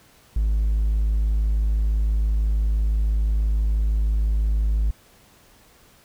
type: tone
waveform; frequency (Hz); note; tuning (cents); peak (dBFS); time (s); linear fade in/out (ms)
triangle; 53; G#1; +36; -15; 0.36-4.91; 5
effects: tanh soft clip ceiling -12 dBFS + pink hiss -54 dBFS RMS until 6.04 s